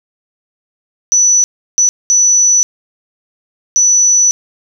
sine tone bursts at uneven times, 5950 Hz, F#8, 9 cents sharp, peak -6 dBFS, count 4, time 1.12-1.44 / 1.78-1.89 / 2.1-2.63 / 3.76-4.31 s, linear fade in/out 0 ms, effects none

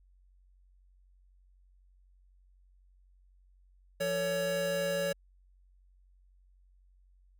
square tone cluster, 172.3 / 448.7 / 561 Hz, F3 / A4 / C#5, -23 / +34 / +21 cents, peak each -40 / -40 / -31 dBFS, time 4-5.13 s, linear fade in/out 10 ms, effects added 46 Hz sine -60 dBFS peak until 7.39 s

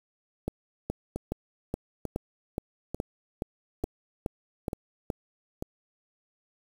two click trains, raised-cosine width 2 ms, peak -19 / -16 dBFS, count 6 / 12, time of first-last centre 1.16-5.624 / 0.48-5.102 s, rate 1.12 / 2.38 Hz, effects 7-bit

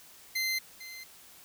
25% pulse tone with echo, 2073 Hz, C7, 17 cents flat, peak -25 dBFS, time 0.35-0.59 s, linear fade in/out 10 ms, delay 450 ms, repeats 1, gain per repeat -14 dB, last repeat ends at 1.04 s, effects white hiss -54 dBFS RMS until 1.44 s

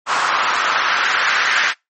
white noise with band-pass filter sweep, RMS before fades -17 dBFS, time 0.06-1.74 s, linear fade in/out 50 ms, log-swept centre 1100 to 1700 Hz, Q 2.6, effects noise-tail reverb RT60 0.2 s tail -25 dB re dry + MP3 32 kbps

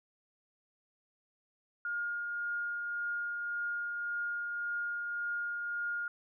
sine tone with tremolo, 1420 Hz, F6, 28 cents sharp, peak -32 dBFS, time 1.85-6.08 s, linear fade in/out 2 ms, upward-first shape triangle, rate 1.8 Hz, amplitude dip 30%, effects none

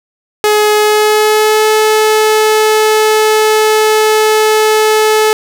sawtooth tone with pitch glide, 422.6 to 432.2 Hz, G#4 to A4, +30 to -31 cents, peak -3 dBFS, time 0.44-5.33 s, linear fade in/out 0 ms, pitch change +39 cents, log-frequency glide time 0.76-1.67 s, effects none

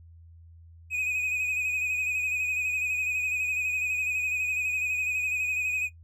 triangle tone with vibrato, 2500 Hz, D#7, 8 cents sharp, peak -24 dBFS, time 0.9-5.9 s, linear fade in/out 50 ms, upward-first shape sine, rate 12 Hz, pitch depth 36 cents each way, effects noise-tail reverb RT60 0.1 s tail -17 dB re dry + added 83 Hz sine -48 dBFS peak until 6.03 s

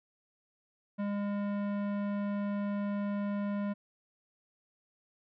sine tone with tanh clipping, 203.1 Hz, G#3, 38 cents flat, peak -33 dBFS, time 0.98-3.74 s, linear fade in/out 20 ms, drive 17 dB, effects none

